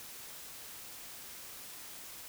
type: silence
effects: white hiss -48 dBFS RMS until 2.28 s